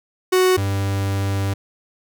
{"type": "tone pair in turn", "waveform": "45% pulse", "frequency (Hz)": [370, 98.4], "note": ["F#4", "G2"], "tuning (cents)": [0, 7], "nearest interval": "octave + major seventh", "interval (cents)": 2293, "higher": "first", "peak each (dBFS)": [-13, -19], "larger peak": "first", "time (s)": [[0.32, 0.57], [0.57, 1.54]], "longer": "second", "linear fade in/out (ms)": 10, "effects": []}